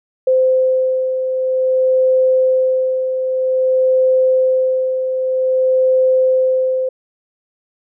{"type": "beating tone pair", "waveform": "sine", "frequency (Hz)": [517, 517.52], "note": ["C5", "C5"], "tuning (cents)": [-21, -19], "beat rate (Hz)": 0.52, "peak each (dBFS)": [-21, -12], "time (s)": [0.27, 6.89], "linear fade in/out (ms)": 5, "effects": []}